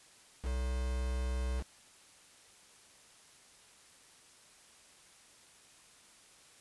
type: tone with quantisation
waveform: triangle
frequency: 63 Hz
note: B1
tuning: 35 cents sharp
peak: -30 dBFS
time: 0.42-1.64 s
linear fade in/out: 50 ms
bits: 7
effects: white hiss -60 dBFS RMS until 6.6 s + resampled to 24000 Hz